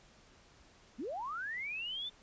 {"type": "linear sweep", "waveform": "sine", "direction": "up", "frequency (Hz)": [196, 3592], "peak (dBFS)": -37, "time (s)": [0.98, 2.1], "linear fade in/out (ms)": 20, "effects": ["pink hiss -62 dBFS RMS until 2.22 s", "resampled to 16000 Hz"]}